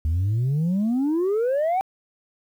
sine exponential sweep, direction up, 75.1 to 784 Hz, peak -17 dBFS, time 0.05-1.81 s, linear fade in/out 0 ms, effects tanh soft clip ceiling -18 dBFS + 9-bit

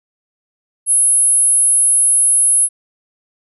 sine tone, 10620 Hz, E9, 12 cents sharp, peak -9 dBFS, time 0.86-2.69 s, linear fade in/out 50 ms, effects none

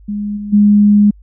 sine tone with level steps, 206.5 Hz, G#3, 10 cents flat, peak -17 / -21 / -5 dBFS, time 0.08-1.11 s, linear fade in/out 10 ms, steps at 0.36 / 0.52 s, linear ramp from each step 20 ms, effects added 50 Hz sine -38 dBFS peak until 1.22 s

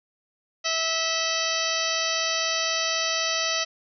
harmonic tone with a mistuned harmonic, 652 Hz, E5, 19 cents flat, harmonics 1 / 2 / 3 / 4 / 5 / 6 / 7 / 8 / 9, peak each -32 / -32 / -32 / -32 / -32 / -32 / -32 / -32 / -32 dBFS, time 0.64-3.65 s, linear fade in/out 20 ms, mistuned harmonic 5, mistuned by -67 cents, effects none

